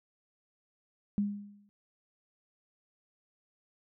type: tone with exponential decay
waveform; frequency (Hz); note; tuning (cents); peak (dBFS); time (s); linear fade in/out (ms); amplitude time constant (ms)
sine; 203.8; G#3; -32; -24; 1.18-1.69; 0; 110
effects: none